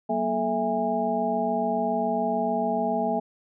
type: tone cluster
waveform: sine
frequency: 190 / 237 / 432.5 / 660 / 818 Hz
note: F#3 / A#3 / A4 / E5 / G#5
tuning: +46 / +29 / -30 / +2 / -26 cents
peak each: -34 / -29 / -31 / -27 / -28 dBFS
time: 0.09-3.2 s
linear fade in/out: 10 ms
effects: none